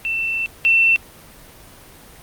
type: tone pair in turn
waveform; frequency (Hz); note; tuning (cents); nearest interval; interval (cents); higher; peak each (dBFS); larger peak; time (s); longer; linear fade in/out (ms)
sine; 2679 / 2689; E7 / E7; +27 / +34; unison; 7; second; -19 / -11; second; 0.05-0.46 / 0.65-0.96; first; 0
effects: pink hiss -43 dBFS RMS until 2.22 s + Opus 32 kbps